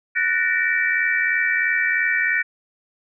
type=tone cluster; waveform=sine; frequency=1482 / 1793 / 1876 / 2309 Hz; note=F#6 / A6 / A#6 / D7; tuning=+2 / +32 / +11 / -30 cents; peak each=-23 dBFS; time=0.15-2.43 s; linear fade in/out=20 ms; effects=none